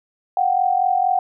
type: tone pair together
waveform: sine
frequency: 725.7 / 770 Hz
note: F#5 / G5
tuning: -34 / -31 cents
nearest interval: minor second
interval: 103 cents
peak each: -18 dBFS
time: 0.37-1.19 s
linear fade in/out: 2 ms
effects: none